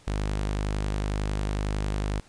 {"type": "tone", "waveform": "sawtooth", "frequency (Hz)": 51, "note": "G#1", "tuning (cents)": -31, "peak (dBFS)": -22, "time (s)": [0.07, 2.2], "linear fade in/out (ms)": 5, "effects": ["pink hiss -56 dBFS RMS until 2.28 s", "resampled to 22050 Hz"]}